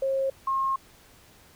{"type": "tone pair in turn", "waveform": "sine", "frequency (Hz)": [538, 1073.7], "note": ["C5", "C6"], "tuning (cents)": [48, 44], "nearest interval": "octave", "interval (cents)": 1196, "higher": "second", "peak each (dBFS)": -23, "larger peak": "neither", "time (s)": [[0.02, 0.3], [0.47, 0.76]], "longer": "second", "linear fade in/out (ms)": 5, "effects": ["pink hiss -55 dBFS RMS until 1.55 s"]}